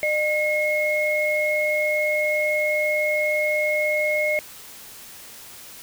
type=tone pair together; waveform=sine; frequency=607 / 2163 Hz; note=D#5 / C#7; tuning=-43 / -43 cents; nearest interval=octave + minor seventh; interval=2200 cents; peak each=-22 dBFS; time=0.03-4.39 s; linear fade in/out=0 ms; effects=white hiss -42 dBFS RMS until 5.82 s